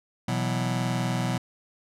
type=chord; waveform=sawtooth; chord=B suspended fourth; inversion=none; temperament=just; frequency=123.47 / 164.63 / 185.21 Hz; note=B2 / E3 / F#3; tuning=0 / -2 / +2 cents; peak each=-23 / -27 / -26 dBFS; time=0.28-1.38 s; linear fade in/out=5 ms; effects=low-pass 10000 Hz 12 dB/octave